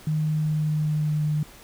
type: tone with pitch glide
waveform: sine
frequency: 154.4 to 151.31 Hz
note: D#3 to D#3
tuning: -13 to -48 cents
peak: -21 dBFS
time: 0.07-1.43 s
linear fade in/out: 2 ms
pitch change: -35 cents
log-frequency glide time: 0.31-1.22 s
effects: pink hiss -48 dBFS RMS until 1.63 s